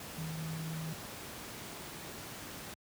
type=tone in noise; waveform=sine; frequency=160 Hz; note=D#3; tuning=49 cents sharp; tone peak=-37 dBFS; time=0.18-0.93 s; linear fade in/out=2 ms; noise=pink; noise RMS=-45 dBFS; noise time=0-2.74 s; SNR=+5 dB; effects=high-pass 80 Hz 12 dB/octave